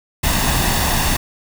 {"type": "noise with comb filter", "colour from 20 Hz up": "pink", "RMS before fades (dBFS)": -17, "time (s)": [0.23, 1.17], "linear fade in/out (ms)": 10, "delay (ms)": 1.1, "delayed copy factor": 0.5, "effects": []}